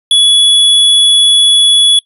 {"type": "tone", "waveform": "square", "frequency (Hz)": 3394, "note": "G#7", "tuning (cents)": 37, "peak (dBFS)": -5, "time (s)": [0.11, 1.99], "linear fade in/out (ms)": 2, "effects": ["noise-tail reverb RT60 0.1 s tail -23 dB re dry", "resampled to 32000 Hz"]}